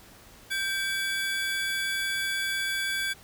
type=tone cluster; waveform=square; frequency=1571 / 2287 / 3422 Hz; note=G6 / D7 / A7; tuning=+3 / -47 / -49 cents; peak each=-30 / -35 / -34 dBFS; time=0.5-3.14 s; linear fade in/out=20 ms; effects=pink hiss -52 dBFS RMS until 3.23 s